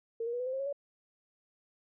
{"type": "tone with pitch steps", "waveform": "sine", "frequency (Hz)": [457.6, 471.8, 486.5, 501.6, 517.2, 533.3, 549.9, 567], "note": ["A#4", "A#4", "B4", "B4", "C5", "C5", "C#5", "C#5"], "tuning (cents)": [-32, 21, -26, 27, -20, 33, -14, 39], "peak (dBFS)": -32, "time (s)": [0.2, 0.728], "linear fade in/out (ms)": 5, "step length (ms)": 66, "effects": []}